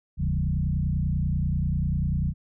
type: tone with frequency modulation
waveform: sine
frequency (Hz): 110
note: A2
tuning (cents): 0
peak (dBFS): -22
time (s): 0.17-2.34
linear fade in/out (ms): 50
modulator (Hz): 30.2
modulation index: 2.3
effects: none